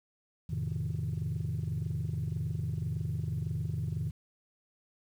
sine chord, F dominant seventh, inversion none, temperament just, 87.31 / 109.13 / 130.96 / 157.15 Hz, F2 / A2 / C3 / Eb3, 0 / -14 / +2 / +18 cents, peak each -36 / -35 / -36 / -34 dBFS, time 0.49-4.11 s, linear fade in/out 10 ms, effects tanh soft clip ceiling -26 dBFS + 10-bit

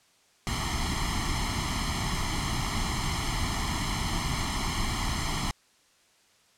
pink noise with comb filter, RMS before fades -29 dBFS, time 0.47-5.51 s, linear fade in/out 0 ms, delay 0.96 ms, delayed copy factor +0.95, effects white hiss -63 dBFS RMS until 6.57 s + low-pass 8000 Hz 12 dB/octave

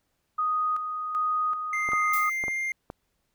sine tone with tremolo, 1244.5 Hz, D#6, in tune, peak -23 dBFS, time 0.38-2.3 s, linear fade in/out 10 ms, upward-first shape square, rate 1.3 Hz, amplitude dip 50%
triangle tone with pitch glide, 2093 to 2108 Hz, C7 to C7, 0 to +12 cents, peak -25 dBFS, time 1.73-2.72 s, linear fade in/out 2 ms, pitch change +12 cents, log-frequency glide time 2.13-2.59 s
clicks, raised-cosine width 1 ms, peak -22 dBFS, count 5, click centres 1.889 / 1.934 / 2.439 / 2.482 / 2.901 s
violet noise with exponential decay, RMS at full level -30 dBFS, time 2.13-2.5 s, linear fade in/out 5 ms, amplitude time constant 80 ms
effects pink hiss -75 dBFS RMS until 3.34 s

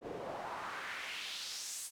pink noise with band-pass filter sweep, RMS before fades -43 dBFS, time 0.01-1.91 s, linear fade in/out 50 ms, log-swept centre 410 to 9300 Hz, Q 2, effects none

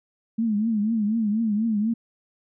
sine tone with vibrato, 217.3 Hz, A3, 21 cents flat, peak -20 dBFS, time 0.38-1.94 s, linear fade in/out 10 ms, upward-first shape triangle, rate 4.1 Hz, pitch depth 130 cents each way, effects none

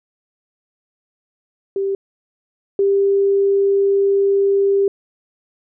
sine tone pair in turn, 392 / 396.1 Hz, G4 / G4, 0 / +18 cents, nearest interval unison, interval 18 cents, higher second, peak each -17 / -12 dBFS, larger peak second, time 1.76-1.95 / 2.79-4.88 s, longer second, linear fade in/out 2 ms, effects none

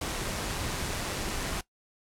pink noise with amplitude modulation, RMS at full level -31 dBFS, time 0.01-1.61 s, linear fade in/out 5 ms, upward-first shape sine, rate 195 Hz, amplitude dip 40%, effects noise-tail reverb RT60 0.1 s tail -18 dB re dry + low-pass 11000 Hz 12 dB/octave

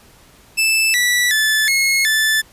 sawtooth tone with pitch steps, 2636 / 1957 / 1742 / 2168 / 1752 Hz, E7 / B6 / A6 / C#7 / A6, -1 / -16 / -18 / -39 / -8 cents, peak -10 dBFS, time 0.57-2.42 s, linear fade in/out 20 ms, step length 370 ms, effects pink hiss -48 dBFS RMS until 2.52 s + resampled to 32000 Hz

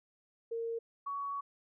sine tone pair in turn, 460 / 1123.5 Hz, A#4 / C#6, -23 / +23 cents, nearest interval octave + minor third, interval 1546 cents, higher second, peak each -34 / -35 dBFS, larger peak first, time 0.51-0.79 / 1.06-1.41 s, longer second, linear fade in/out 10 ms, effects none

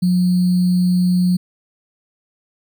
sine tone with sample-and-hold, 180 Hz, F#3, 47 cents flat, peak -12 dBFS, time 0.02-1.37 s, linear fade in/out 10 ms, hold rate 4410 Hz, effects none

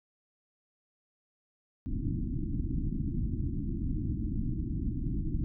pink low-pass noise, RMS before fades -32 dBFS, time 1.86-5.44 s, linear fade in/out 0 ms, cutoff 330 Hz, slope 96 dB/octave, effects none

